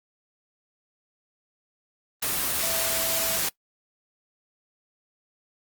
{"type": "tone in noise", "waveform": "sine", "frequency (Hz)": 659.3, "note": "E5", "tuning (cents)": 0, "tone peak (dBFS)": -33, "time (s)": [2.63, 3.38], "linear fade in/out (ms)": 5, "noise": "white", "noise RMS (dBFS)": -26, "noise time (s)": [2.22, 3.49], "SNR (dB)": -10, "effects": ["noise-tail reverb RT60 0.1 s tail -21 dB re dry", "Opus 24 kbps"]}